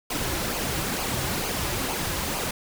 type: noise with flanger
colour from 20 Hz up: pink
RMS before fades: -28 dBFS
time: 0.1-2.51 s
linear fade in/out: 5 ms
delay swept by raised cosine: 0.53 to 4.53 ms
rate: 2.2 Hz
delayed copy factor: -0.55
effects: none